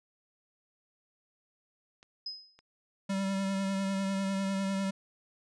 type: clicks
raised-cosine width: 0.2 ms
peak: -37 dBFS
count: 2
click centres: 2.029 / 2.59 s
type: tone with exponential decay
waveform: sine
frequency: 5060 Hz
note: D#8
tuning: 28 cents sharp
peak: -33 dBFS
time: 2.26-2.61 s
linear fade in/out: 5 ms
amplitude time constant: 74 ms
type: tone with vibrato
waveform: square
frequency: 194.5 Hz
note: G3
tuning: 13 cents flat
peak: -30 dBFS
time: 3.09-4.91 s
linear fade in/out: 10 ms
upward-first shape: triangle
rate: 10 Hz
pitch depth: 25 cents each way
effects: resampled to 22050 Hz